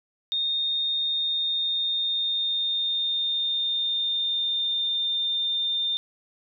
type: tone with pitch glide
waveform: sine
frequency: 3677 to 3610 Hz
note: A#7 to A7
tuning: -24 to +44 cents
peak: -23 dBFS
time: 0.32-5.97 s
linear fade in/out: 0 ms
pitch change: -32 cents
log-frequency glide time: 0.91-5.04 s
effects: none